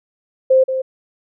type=tone with echo; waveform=sine; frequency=523.3 Hz; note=C5; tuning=in tune; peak=-8 dBFS; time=0.5-0.64 s; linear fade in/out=10 ms; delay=180 ms; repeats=1; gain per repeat=-9 dB; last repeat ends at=0.82 s; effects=none